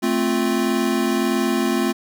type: chord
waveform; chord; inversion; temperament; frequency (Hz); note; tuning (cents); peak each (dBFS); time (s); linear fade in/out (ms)
square; F major; first; equal; 220 / 261.6 / 349.2; A3 / C4 / F4; 0 / 0 / 0; -23; 0.02-1.93; 20
effects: none